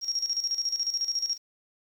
sine tone with tremolo, 5588 Hz, F8, in tune, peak -24 dBFS, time 0.01-1.38 s, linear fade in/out 50 ms, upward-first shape square, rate 14 Hz, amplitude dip 70%, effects 9-bit

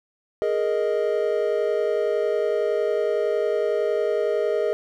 triangle chord, Ab suspended second, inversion none, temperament equal, 415.3 / 466.2 / 622.3 Hz, Ab4 / Bb4 / Eb5, 0 / 0 / 0 cents, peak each -22 / -23 / -23 dBFS, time 0.42-4.73 s, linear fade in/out 0 ms, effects none

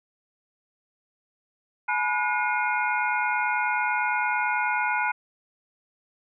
sine tone cluster, 850 / 979 / 1449 / 2139 / 2450 Hz, G#5 / B5 / F#6 / C7 / D#7, +40 / -15 / -37 / +38 / -27 cents, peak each -28 / -29 / -27 / -31 / -32 dBFS, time 1.88-5.12 s, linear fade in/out 10 ms, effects none

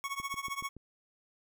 25% pulse tone with tremolo, 1107 Hz, C#6, 3 cents flat, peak -28 dBFS, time 0.04-0.69 s, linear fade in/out 0 ms, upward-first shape triangle, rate 15 Hz, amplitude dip 95%
click train, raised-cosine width 3 ms, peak -35 dBFS, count 5, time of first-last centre 0.2-0.767 s, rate 7.06 Hz
effects none

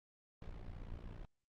brown noise with amplitude modulation, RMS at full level -44 dBFS, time 0.42-1.25 s, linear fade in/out 0 ms, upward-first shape sine, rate 58.3 Hz, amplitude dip 80%, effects low-pass 4000 Hz 12 dB/octave + Opus 48 kbps

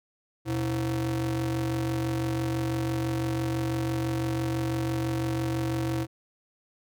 square ring-modulated tone, 101.5 Hz, G#2, 39 cents flat, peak -24 dBFS, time 0.45-6.07 s, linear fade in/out 50 ms, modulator 226 Hz, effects none

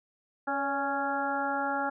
harmonic tone with a mistuned harmonic, 277.2 Hz, C#4, in tune, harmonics 1 / 2 / 3 / 4 / 5 / 6, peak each -36 / -36 / -31 / -41 / -33 / -39 dBFS, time 0.47-1.9 s, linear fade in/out 10 ms, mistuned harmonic 2, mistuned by +38 cents, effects none

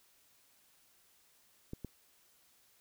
clicks, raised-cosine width 3 ms, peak -28 dBFS, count 2, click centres 1.734 / 1.847 s, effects white hiss -68 dBFS RMS until 2.8 s

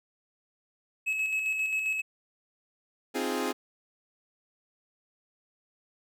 triangle tone with tremolo, 2577 Hz, E7, 40 cents flat, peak -24 dBFS, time 1.06-2.02 s, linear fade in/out 20 ms, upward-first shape square, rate 7.5 Hz, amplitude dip 35%
sawtooth chord, F minor seventh, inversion second, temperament equal, 261.6 / 311.1 / 349.2 / 415.3 Hz, C4 / Eb4 / F4 / Ab4, 0 / 0 / 0 / 0 cents, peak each -29 / -33 / -31 / -29 dBFS, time 3.14-3.53 s, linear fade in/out 20 ms
effects none

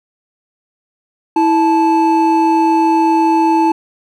triangle tone pair together, 326.8 / 872.5 Hz, E4 / A5, -15 / -15 cents, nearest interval octave + perfect fourth, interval 1700 cents, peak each -10 dBFS, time 1.36-3.72 s, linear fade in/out 5 ms, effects none

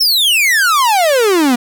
45% pulse exponential sweep, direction down, 5500 to 234.5 Hz, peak -9 dBFS, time 0-1.56 s, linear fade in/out 10 ms, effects none

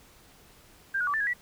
sine tone with pitch steps, 1589 / 1455 / 1151 / 1768 / 1657 / 1950 Hz, G6 / F#6 / D6 / A6 / G#6 / B6, +23 / -29 / -35 / +8 / -4 / -23 cents, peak -25 dBFS, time 0.94-1.336 s, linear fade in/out 10 ms, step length 66 ms, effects pink hiss -56 dBFS RMS until 1.41 s

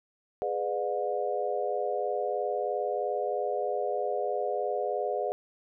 sine chord, G# diminished seventh, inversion none, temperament just, 415.3 / 498.4 / 598 / 717.6 Hz, G#4 / B4 / D5 / F5, 0 / +16 / +31 / +47 cents, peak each -33 dBFS, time 0.42-5.32 s, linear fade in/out 0 ms, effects none

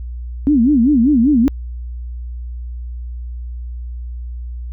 sine tone with vibrato, 261.6 Hz, C4, in tune, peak -9 dBFS, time 0.47-1.48 s, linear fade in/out 0 ms, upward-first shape sine, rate 5.1 Hz, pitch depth 260 cents each way, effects added 60 Hz sine -24 dBFS peak until 4.72 s

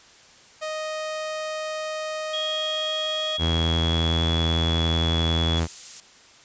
sawtooth tone, 622.3 Hz, D#5, in tune, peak -24 dBFS, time 0.61-3.38 s, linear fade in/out 20 ms
sine tone with pitch glide, 3276 to 3378 Hz, G#7 to G#7, -24 to +29 cents, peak -26 dBFS, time 2.33-5.6 s, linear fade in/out 10 ms, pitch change +53 cents, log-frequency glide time 2.75-4.3 s
sawtooth tone with vibrato, 82.41 Hz, E2, in tune, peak -17 dBFS, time 3.38-5.68 s, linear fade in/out 50 ms, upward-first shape sine, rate 11 Hz, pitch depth 16 cents each way
violet noise, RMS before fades -31 dBFS, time 5.57-6 s, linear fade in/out 0 ms
effects white hiss -51 dBFS RMS until 6.44 s + resampled to 16000 Hz

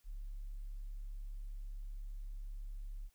sine tone, 34.98 Hz, C#1, 17 cents sharp, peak -40 dBFS, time 0.04-3.1 s, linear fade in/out 50 ms, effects tanh soft clip ceiling -38 dBFS + white hiss -75 dBFS RMS until 3.14 s

